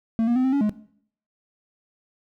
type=tone with pitch steps; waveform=triangle; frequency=226.2 / 238 / 256 / 262.5 / 281.7 / 210.9 Hz; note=A3 / A#3 / C4 / C4 / C#4 / G#3; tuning=+48 / +36 / -38 / +6 / +28 / +27 cents; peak=-16 dBFS; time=0.19-0.694 s; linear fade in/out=0 ms; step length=84 ms; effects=noise-tail reverb RT60 0.6 s tail -18 dB re dry